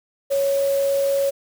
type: tone in noise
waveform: sine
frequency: 554.4 Hz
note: C#5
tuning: in tune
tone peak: -17 dBFS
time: 0.3-1.31 s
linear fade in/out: 20 ms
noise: white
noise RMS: -35 dBFS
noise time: 0.3-1.31 s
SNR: +15 dB
effects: none